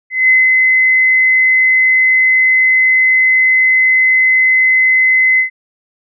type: tone with ADSR envelope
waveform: sine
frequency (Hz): 2042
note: C7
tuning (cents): -43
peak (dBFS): -5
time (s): 0.1-5.5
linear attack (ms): 190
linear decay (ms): 190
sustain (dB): -2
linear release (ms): 110
effects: none